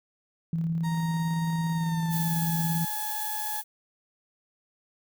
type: tone with tremolo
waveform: sine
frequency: 164.81 Hz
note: E3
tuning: in tune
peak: -24 dBFS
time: 0.53-2.85 s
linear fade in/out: 2 ms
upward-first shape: square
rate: 18 Hz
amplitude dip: 25%
type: tone with pitch glide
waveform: 35% pulse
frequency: 932.3 to 850 Hz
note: A#5 to G#5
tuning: 0 to +40 cents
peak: -33 dBFS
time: 0.83-3.62 s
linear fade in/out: 20 ms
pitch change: -160 cents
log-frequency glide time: 1.72-2.39 s
type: noise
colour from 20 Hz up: violet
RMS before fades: -33 dBFS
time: 2.09-3.64 s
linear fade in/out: 50 ms
effects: none